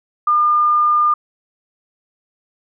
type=tone; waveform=sine; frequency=1207 Hz; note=D6; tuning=47 cents sharp; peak=-11 dBFS; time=0.27-1.14 s; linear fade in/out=5 ms; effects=none